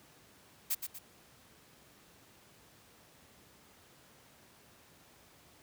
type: noise with echo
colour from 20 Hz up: blue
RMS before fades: -32 dBFS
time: 0.7-0.75 s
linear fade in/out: 10 ms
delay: 120 ms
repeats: 2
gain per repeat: -7 dB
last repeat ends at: 0.99 s
effects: pink hiss -61 dBFS RMS until 5.62 s + high-pass 80 Hz 12 dB/octave